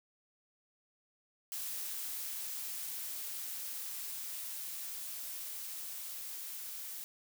blue noise with level ramp, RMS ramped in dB -40 to -44 dBFS, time 1.52-7.04 s, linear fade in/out 0 ms, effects none

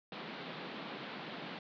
pink band-pass noise, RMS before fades -45 dBFS, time 0.12-1.59 s, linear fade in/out 2 ms, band 150 to 4200 Hz, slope 48 dB/octave, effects none

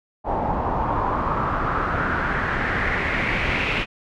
pink noise with low-pass filter sweep, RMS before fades -23 dBFS, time 0.24-3.86 s, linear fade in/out 50 ms, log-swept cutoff 810 to 2600 Hz, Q 3.9, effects none

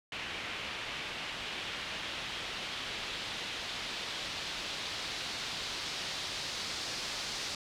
white noise with low-pass filter sweep, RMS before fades -39 dBFS, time 0.12-7.55 s, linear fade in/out 2 ms, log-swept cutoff 2800 to 4800 Hz, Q 1.6, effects none

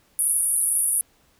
white band-pass noise, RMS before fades -22 dBFS, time 0.19-1.01 s, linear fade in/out 0 ms, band 9600 to 11000 Hz, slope 96 dB/octave, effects pink hiss -61 dBFS RMS until 1.39 s

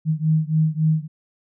sine beating tone pair, 155.56 / 159.16 Hz, D#3 / D#3, 0 / +40 cents, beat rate 3.6 Hz, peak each -19 / -20 dBFS, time 0.05-1.08 s, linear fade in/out 50 ms, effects none

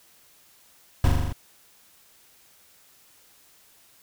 brown noise with echo, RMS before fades -17 dBFS, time 1.04-1.08 s, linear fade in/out 2 ms, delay 41 ms, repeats 6, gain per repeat -2 dB, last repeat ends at 1.326 s, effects white hiss -57 dBFS RMS until 4.02 s

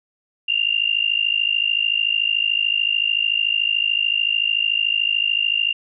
sine tone with amplitude modulation, 2794 Hz, F7, in tune, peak -13 dBFS, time 0.48-5.73 s, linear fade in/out 10 ms, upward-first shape sine, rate 53.6 Hz, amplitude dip 90%, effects none

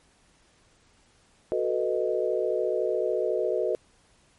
sine chord, B dominant seventh, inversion second, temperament equal, 370 / 440 / 493.9 / 622.3 Hz, F#4 / A4 / B4 / D#5, 0 / 0 / 0 / 0 cents, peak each -29 dBFS, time 1.52-3.75 s, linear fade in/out 0 ms, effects pink hiss -62 dBFS RMS until 4.38 s + MP3 48 kbps

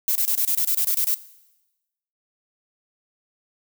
violet noise bursts, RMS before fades -21 dBFS, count 11, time 0.08-1.143 s, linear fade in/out 0 ms, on 73 ms, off 26 ms, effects noise-tail reverb RT60 1.0 s tail -18 dB re dry

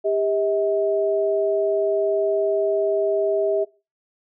sine tone pair together, 399.1 / 640 Hz, G4 / D#5, +31 / +49 cents, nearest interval minor sixth, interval 818 cents, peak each -21 dBFS, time 0.04-3.65 s, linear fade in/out 20 ms, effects noise-tail reverb RT60 0.3 s tail -20 dB re dry

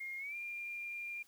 sine tone with pitch glide, 2135 to 2396 Hz, C7 to D7, +34 to +34 cents, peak -40 dBFS, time 0-1.23 s, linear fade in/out 10 ms, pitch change +200 cents, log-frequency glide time 0.18-0.36 s, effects white hiss -67 dBFS RMS until 1.27 s

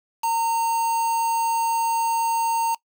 triangle tone with quantisation, 917 Hz, A#5, 29 cents flat, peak -18 dBFS, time 0.23-2.75 s, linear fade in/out 10 ms, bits 5, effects noise-tail reverb RT60 0.1 s tail -21 dB re dry

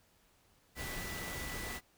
sine tone in noise, 1975.5 Hz, B6, in tune, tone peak -45 dBFS, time 0.75-1.81 s, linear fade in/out 50 ms, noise pink, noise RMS -42 dBFS, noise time 0.75-1.81 s, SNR -6 dB, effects pink hiss -69 dBFS RMS until 1.97 s

